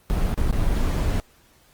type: noise with dropouts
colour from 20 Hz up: brown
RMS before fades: -21 dBFS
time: 0.1-1.2 s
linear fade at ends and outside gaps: 0 ms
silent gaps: 0.341-0.377 / 0.51-0.527 / 0.987-0.991 s
effects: pink hiss -57 dBFS RMS until 1.73 s + Opus 24 kbps